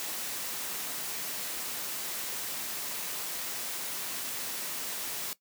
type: noise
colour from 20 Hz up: white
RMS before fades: -36 dBFS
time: 0-5.33 s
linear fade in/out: 0 ms
effects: noise-tail reverb RT60 0.1 s tail -17 dB re dry + high-pass 150 Hz 12 dB/octave